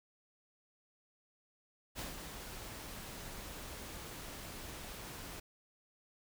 pink noise with ADSR envelope, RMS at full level -41 dBFS, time 1.95-5.4 s, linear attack 41 ms, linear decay 140 ms, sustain -6 dB, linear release 7 ms, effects none

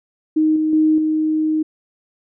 sine tone with level steps, 311.6 Hz, D#4, 3 cents sharp, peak -12 / -15 / -11 / -15 dBFS, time 0.36-1.63 s, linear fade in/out 10 ms, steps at 0.56 / 0.73 / 0.98 s, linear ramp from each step 2 ms, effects none

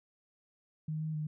sine tone with pitch steps, 155.5 / 156.8 / 152.9 Hz, D#3 / D#3 / D#3, -1 / +14 / -30 cents, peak -33 dBFS, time 0.88-1.27 s, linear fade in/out 5 ms, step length 130 ms, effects none

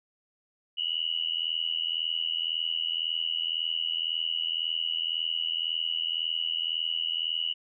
sine tone with amplitude modulation, 2926 Hz, F#7, 20 cents flat, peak -23 dBFS, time 0.77-7.54 s, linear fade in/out 20 ms, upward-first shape sine, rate 81.9 Hz, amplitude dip 95%, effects none

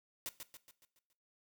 white noise with echo, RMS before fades -41 dBFS, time 0.26-0.29 s, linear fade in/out 0 ms, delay 140 ms, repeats 6, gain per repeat -6 dB, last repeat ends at 1.13 s, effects noise-tail reverb RT60 0.4 s tail -17 dB re dry

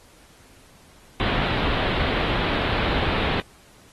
pink low-pass noise, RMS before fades -24 dBFS, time 1.2-3.4 s, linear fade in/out 0 ms, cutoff 3900 Hz, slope 48 dB/octave, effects pink hiss -53 dBFS RMS until 3.92 s + AAC 32 kbps

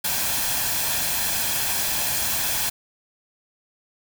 white noise with comb filter, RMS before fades -24 dBFS, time 0.04-2.7 s, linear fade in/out 10 ms, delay 1.2 ms, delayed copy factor +0.5, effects none

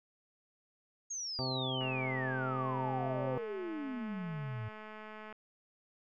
sine exponential sweep, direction down, 6645 to 105.7 Hz, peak -37 dBFS, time 1.1-4.69 s, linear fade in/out 10 ms
harmonic tone, 130 Hz, C3, 11 cents flat, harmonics 1 / 2 / 3 / 4 / 5 / 6 / 7 / 9, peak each -38 / -41 / -43 / -44 / -45 / -46 / -46 / -48 dBFS, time 1.39-3.38 s, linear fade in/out 0 ms
click train, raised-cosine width 0.5 ms, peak -34 dBFS, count 757, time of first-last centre 1.81-5.326 s, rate 215 Hz
effects none

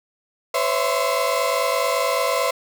35% pulse tone cluster, 507 / 556 / 661 / 1039 Hz, B4 / C#5 / E5 / C6, +45 / +5 / +5 / -12 cents, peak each -23 dBFS, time 0.54-2.51 s, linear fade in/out 5 ms, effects none

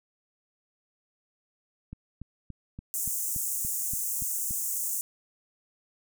click train, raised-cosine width 5 ms, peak -27 dBFS, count 10, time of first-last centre 1.93-4.509 s, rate 3.49 Hz
pink high-pass noise, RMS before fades -31 dBFS, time 2.94-5.01 s, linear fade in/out 0 ms, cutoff 6700 Hz, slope 48 dB/octave
effects none

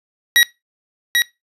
25% pulse tone with echo, 1912 Hz, A#6, 43 cents sharp, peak -5 dBFS, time 0.36-0.43 s, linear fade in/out 0 ms, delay 790 ms, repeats 1, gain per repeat -4 dB, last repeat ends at 1.22 s, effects noise-tail reverb RT60 0.2 s tail -21 dB re dry + resampled to 32000 Hz

